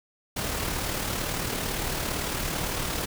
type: noise with amplitude modulation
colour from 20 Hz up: pink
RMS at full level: -28 dBFS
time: 0.36-3.06 s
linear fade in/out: 10 ms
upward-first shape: sine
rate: 37.8 Hz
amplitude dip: 40%
effects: none